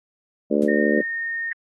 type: harmonic tone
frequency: 73.42 Hz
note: D2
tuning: in tune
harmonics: 3 / 4 / 5 / 6 / 7 / 8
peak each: -22 / -23 / -24 / -25 / -25 / -26 dBFS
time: 0.5-1.02 s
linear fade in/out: 20 ms
type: noise with exponential decay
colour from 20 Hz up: white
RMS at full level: -40 dBFS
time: 0.62-0.73 s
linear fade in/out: 0 ms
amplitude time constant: 23 ms
type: tone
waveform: sine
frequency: 1838 Hz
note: A#6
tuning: 25 cents flat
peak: -24 dBFS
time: 0.68-1.53 s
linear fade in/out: 5 ms
effects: AAC 32 kbps